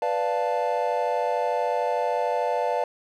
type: chord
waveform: triangle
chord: B half-diminished seventh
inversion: none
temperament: equal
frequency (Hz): 493.9 / 587.3 / 698.5 / 880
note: B4 / D5 / F5 / A5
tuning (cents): 0 / 0 / 0 / 0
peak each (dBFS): -26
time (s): 0.02-2.84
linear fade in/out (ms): 2
effects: none